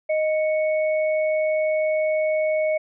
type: tone pair together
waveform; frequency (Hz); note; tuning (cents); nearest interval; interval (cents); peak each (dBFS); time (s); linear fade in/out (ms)
sine; 622.1 / 2217; D#5 / C#7; 0 / 0; octave + minor seventh; 2200; -19 / -30; 0.09-2.78; 10
effects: none